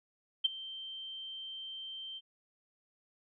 sine tone with ADSR envelope, 3130 Hz, G7, 3 cents flat, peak -22 dBFS, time 0.44-2.21 s, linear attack 13 ms, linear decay 17 ms, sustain -19 dB, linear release 41 ms, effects none

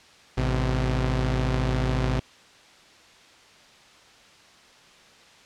sawtooth tone pair together, 54.09 / 128.2 Hz, A1 / C3, -29 / -35 cents, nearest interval octave + minor third, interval 1494 cents, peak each -21 dBFS, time 0.37-2.2 s, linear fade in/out 10 ms, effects white hiss -52 dBFS RMS until 5.45 s + low-pass 5000 Hz 12 dB/octave

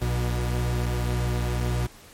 45% pulse tone pair together, 61.11 / 120.4 Hz, B1 / B2, -18 / -44 cents, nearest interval octave, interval 1174 cents, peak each -26 / -26 dBFS, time 0.01-1.87 s, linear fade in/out 10 ms, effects pink hiss -49 dBFS RMS until 2.13 s + MP3 64 kbps

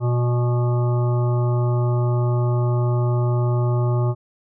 harmonic tone, 121.6 Hz, B2, 26 cents flat, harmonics 1 / 3 / 5 / 7 / 9 / 10, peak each -17 / -27 / -31 / -34 / -36 / -37 dBFS, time 0-4.15 s, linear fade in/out 50 ms, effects none

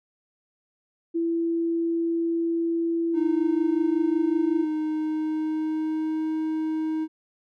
sine tone, 334 Hz, E4, 23 cents sharp, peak -22 dBFS, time 1.14-4.65 s, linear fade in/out 20 ms
triangle tone with pitch glide, 308.6 to 315.1 Hz, D#4 to D#4, -14 to +22 cents, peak -22 dBFS, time 3.13-7.08 s, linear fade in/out 50 ms, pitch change +36 cents, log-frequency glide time 4.48-6.32 s
effects none

